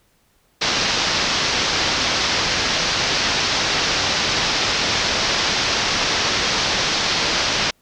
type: low-pass noise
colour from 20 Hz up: white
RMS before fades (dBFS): -20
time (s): 0.61-7.71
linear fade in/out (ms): 10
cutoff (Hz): 5800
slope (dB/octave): 48
effects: pink hiss -61 dBFS RMS until 7.81 s